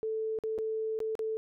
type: tone with dropouts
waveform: sine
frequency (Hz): 440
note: A4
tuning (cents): 0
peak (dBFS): -30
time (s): 0.03-1.37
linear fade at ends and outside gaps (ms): 0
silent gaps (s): 0.388-0.437 / 0.58-0.587 / 0.99-1.003 / 1.153-1.192
effects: none